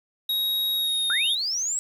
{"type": "tone with pitch glide", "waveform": "square", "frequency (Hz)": [3790, 3691], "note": ["A#7", "A#7"], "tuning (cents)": [28, -18], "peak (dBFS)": -23, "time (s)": [0.29, 1.35], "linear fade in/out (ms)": 5, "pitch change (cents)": -46, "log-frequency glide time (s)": [0.73, 1.12]}
{"type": "linear sweep", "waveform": "sine", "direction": "up", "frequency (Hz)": [1354, 7890], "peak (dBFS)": -24, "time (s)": [1.1, 1.79], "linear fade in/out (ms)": 0}
{"effects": ["8-bit"]}